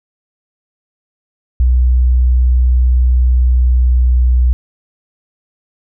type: tone with pitch glide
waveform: sine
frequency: 62.2 to 61.84 Hz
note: B1 to B1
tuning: +13 to +3 cents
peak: -7 dBFS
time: 1.6-4.53 s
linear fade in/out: 0 ms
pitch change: -10 cents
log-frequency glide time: 3.28-4.21 s
effects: none

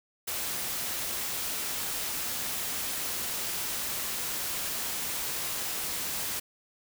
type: noise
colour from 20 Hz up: white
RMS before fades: -33 dBFS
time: 0.27-6.4 s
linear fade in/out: 10 ms
effects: none

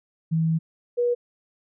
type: tone pair in turn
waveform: sine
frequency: 161.9 / 483.2 Hz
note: E3 / B4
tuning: -31 / -38 cents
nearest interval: octave + perfect fifth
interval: 1893 cents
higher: second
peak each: -19 dBFS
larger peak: neither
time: 0.31-0.59 / 0.97-1.15 s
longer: first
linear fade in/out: 20 ms
effects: none

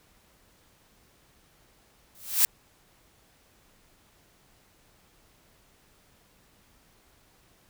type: noise with exponential growth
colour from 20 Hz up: blue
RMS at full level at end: -17 dBFS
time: 2.15-2.45 s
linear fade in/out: 0 ms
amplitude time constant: 65 ms
effects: pink hiss -62 dBFS RMS until 7.69 s

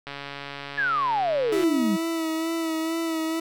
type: click train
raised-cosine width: 0.3 ms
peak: -19 dBFS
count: 222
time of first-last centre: 0.07-1.637 s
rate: 141 Hz
type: exponential sweep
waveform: sine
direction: down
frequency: 1760 to 185 Hz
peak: -21 dBFS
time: 0.77-1.97 s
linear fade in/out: 20 ms
type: tone with vibrato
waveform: 40% pulse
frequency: 325.1 Hz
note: E4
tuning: 24 cents flat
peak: -24 dBFS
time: 1.52-3.4 s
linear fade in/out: 5 ms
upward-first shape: sine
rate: 2.2 Hz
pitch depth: 32 cents each way
effects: none

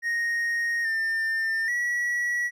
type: tone with pitch steps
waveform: triangle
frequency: 1865 / 1799 / 1932 Hz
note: A#6 / A6 / B6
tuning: 0 / +38 / -39 cents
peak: -22 dBFS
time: 0.02-2.51 s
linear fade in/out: 50 ms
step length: 830 ms
effects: none

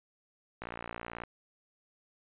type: click train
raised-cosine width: 0.5 ms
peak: -24 dBFS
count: 37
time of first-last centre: 0.62-1.236 s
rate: 58.4 Hz
effects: resampled to 8000 Hz

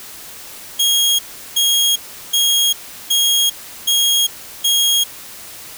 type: tone bursts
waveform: sawtooth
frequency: 3272 Hz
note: G#7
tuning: 26 cents flat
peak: -9 dBFS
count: 6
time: 0.79-5.04 s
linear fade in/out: 10 ms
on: 400 ms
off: 370 ms
effects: white hiss -35 dBFS RMS until 5.77 s

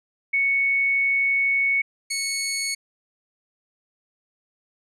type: tone pair in turn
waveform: sine / 15% pulse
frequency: 2217 / 2207 Hz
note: C#7 / C#7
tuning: 0 / -8 cents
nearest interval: unison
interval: 8 cents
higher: first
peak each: -18 / -18 dBFS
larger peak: neither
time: 0.33-1.82 / 2.1-2.75 s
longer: first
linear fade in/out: 10 ms
effects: resampled to 32000 Hz

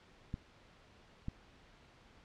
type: clicks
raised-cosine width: 5 ms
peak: -26 dBFS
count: 2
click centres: 0.341 / 1.284 s
effects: pink hiss -62 dBFS RMS until 2.24 s + low-pass 4000 Hz 12 dB/octave

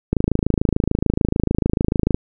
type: click train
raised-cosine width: 3 ms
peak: -3 dBFS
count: 55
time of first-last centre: 0.13-2.145 s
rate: 26.8 Hz
effects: none

